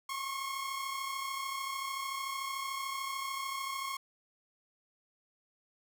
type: tone pair together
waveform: sawtooth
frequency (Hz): 1078.5 / 1112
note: C#6 / C#6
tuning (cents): -48 / +5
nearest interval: minor second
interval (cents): 53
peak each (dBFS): -33 / -38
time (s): 0.09-3.97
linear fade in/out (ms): 5
effects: none